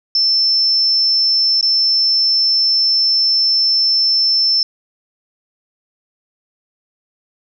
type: tone with dropouts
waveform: sine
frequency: 5320 Hz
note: E8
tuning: 15 cents sharp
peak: -11 dBFS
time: 0.15-4.63 s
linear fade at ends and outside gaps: 2 ms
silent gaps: 1.611-1.627 s
effects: none